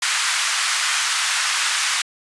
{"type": "band-pass noise", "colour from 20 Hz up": "pink", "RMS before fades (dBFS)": -21, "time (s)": [0.02, 2.02], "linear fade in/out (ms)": 5, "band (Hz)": [1200, 9600], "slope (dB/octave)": 24, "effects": ["resampled to 24000 Hz"]}